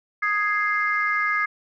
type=chord; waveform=sine; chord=Ab major; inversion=second; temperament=equal; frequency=1244.5 / 1661.2 / 2093 Hz; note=Eb6 / Ab6 / C7; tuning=0 / 0 / 0 cents; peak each=-24 dBFS; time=0.22-1.46 s; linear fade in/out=10 ms; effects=tanh soft clip ceiling -11 dBFS